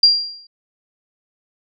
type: tone with exponential decay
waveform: sine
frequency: 4766 Hz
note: D8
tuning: 25 cents sharp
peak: -5 dBFS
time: 0.03-0.47 s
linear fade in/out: 5 ms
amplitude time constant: 95 ms
effects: none